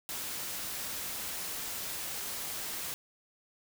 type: noise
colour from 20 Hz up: white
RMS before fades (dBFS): -38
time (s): 0.09-2.94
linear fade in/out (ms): 0
effects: none